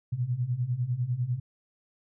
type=beating tone pair; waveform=sine; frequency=117.8 / 127.8 Hz; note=A#2 / C3; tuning=+19 / -40 cents; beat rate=10 Hz; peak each=-31 / -28 dBFS; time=0.12-1.4 s; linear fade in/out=10 ms; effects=none